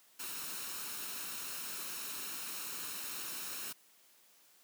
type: noise with comb filter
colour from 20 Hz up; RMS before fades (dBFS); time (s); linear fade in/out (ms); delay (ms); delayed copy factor
white; -42; 0.19-3.73; 10; 0.74; +0.5
effects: white hiss -65 dBFS RMS until 4.63 s + high-pass 200 Hz 12 dB/octave